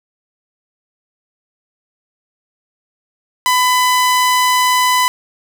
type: tone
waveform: sawtooth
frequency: 1002 Hz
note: B5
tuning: 25 cents sharp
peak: -7 dBFS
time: 3.46-5.08 s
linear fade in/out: 0 ms
effects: none